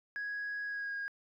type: tone with pitch glide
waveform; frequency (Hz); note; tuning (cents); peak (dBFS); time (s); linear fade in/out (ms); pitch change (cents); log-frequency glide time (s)
sine; 1661.2 to 1633.6; G#6 to G#6; 0 to -29; -34; 0.16-1.08; 0; -29; 0.65-0.95
effects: tanh soft clip ceiling -33 dBFS